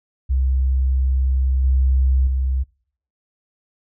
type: tone with level steps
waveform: sine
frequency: 65.41 Hz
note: C2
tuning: in tune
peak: -15 / -13 / -17 dBFS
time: 0.29-2.64 s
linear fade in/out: 20 ms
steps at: 1.64 / 2.27 s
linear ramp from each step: 2 ms
effects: noise-tail reverb RT60 0.6 s tail -26 dB re dry